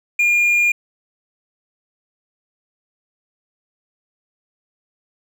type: tone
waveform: triangle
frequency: 2416 Hz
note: D7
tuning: 48 cents sharp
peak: -11 dBFS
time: 0.19-0.72 s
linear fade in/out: 5 ms
effects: none